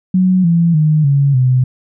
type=tone with pitch steps; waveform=sine; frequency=185 / 168.67 / 153.78 / 140.2 / 127.83 Hz; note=F#3 / E3 / D#3 / C#3 / C3; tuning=0 / +40 / -20 / +20 / -40 cents; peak=-8 dBFS; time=0.14-1.64 s; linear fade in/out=5 ms; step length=300 ms; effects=none